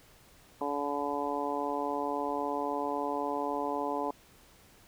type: harmonic tone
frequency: 143.7 Hz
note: D3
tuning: 37 cents flat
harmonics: 2 / 3 / 4 / 5 / 6 / 7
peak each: -37 / -37 / -38 / -38 / -36 / -37 dBFS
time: 0.61-4.11 s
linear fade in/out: 2 ms
effects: pink hiss -59 dBFS RMS until 4.87 s